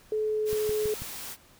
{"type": "tone with pitch glide", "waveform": "sine", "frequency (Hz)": [430.5, 426.8], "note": ["A4", "G#4"], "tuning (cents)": [-38, 47], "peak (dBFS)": -25, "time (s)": [0.12, 0.94], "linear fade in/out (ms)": 2, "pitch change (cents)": -15, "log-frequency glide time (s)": [0.23, 0.66]}
{"type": "noise", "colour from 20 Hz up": "white", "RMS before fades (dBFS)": -39, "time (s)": [0.45, 1.37], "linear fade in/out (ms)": 50}
{"type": "click train", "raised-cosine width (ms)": 5, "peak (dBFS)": -26, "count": 4, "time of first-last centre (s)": [0.53, 1.02], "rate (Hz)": 6.12}
{"effects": ["pink hiss -57 dBFS RMS until 1.59 s"]}